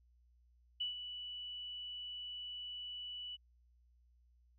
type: tone with ADSR envelope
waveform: sine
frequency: 2960 Hz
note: F#7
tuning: in tune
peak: -34 dBFS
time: 0.8-3.37 s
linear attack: 10 ms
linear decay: 130 ms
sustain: -9 dB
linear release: 24 ms
effects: added 60 Hz sine -66 dBFS peak until 4.58 s